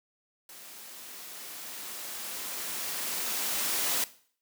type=noise with level ramp; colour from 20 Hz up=white; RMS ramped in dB=-48 to -28 dBFS; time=0.49-4.04 s; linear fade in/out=2 ms; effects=noise-tail reverb RT60 0.5 s tail -17 dB re dry + high-pass 200 Hz 12 dB/octave